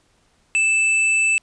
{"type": "tone with hard clipping", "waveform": "sine", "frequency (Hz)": 2637, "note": "E7", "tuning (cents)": 0, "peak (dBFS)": -16, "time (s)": [0.55, 1.38], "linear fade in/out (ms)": 0, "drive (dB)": 16, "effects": ["pink hiss -61 dBFS RMS until 1.42 s", "resampled to 22050 Hz"]}